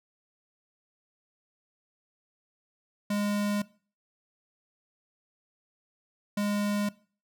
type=tone pair in turn; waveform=square; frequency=205.5 / 205.5 Hz; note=G#3 / G#3; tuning=-18 / -18 cents; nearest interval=unison; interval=0 cents; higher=neither; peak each=-27 dBFS; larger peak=neither; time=3.1-3.62 / 6.37-6.89 s; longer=neither; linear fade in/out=5 ms; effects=noise-tail reverb RT60 0.4 s tail -20 dB re dry